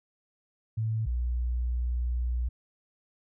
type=tone pair in turn; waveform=sine; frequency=110.8 / 60.62 Hz; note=A2 / B1; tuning=+13 / -32 cents; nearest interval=minor seventh; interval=1045 cents; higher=first; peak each=-26 dBFS; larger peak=neither; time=0.77-1.06 / 1.06-2.49 s; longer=second; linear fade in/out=10 ms; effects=none